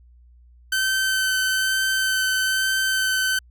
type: tone with vibrato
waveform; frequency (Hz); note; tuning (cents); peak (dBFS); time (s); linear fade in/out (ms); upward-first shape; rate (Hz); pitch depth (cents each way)
sawtooth; 1536; G6; -36; -16; 0.72-3.39; 5; sine; 1.1; 10
effects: added 60 Hz sine -48 dBFS peak until 3.5 s